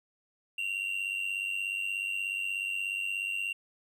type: tone with amplitude modulation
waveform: triangle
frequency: 2758 Hz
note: F7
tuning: 22 cents flat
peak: -26 dBFS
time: 0.58-3.53 s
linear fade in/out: 5 ms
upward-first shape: sine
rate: 96.7 Hz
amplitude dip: 70%
effects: none